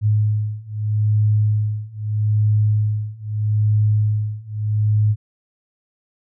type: beating tone pair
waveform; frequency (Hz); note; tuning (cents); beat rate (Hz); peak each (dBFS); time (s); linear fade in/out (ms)
sine; 105.8 / 106.59; G#2 / G#2; +33 / +45; 0.79; -19 / -18; 0.01-5.16; 50
effects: none